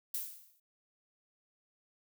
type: noise with exponential decay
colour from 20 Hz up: violet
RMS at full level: -34 dBFS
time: 0.14-0.6 s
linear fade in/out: 5 ms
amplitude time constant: 100 ms
effects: none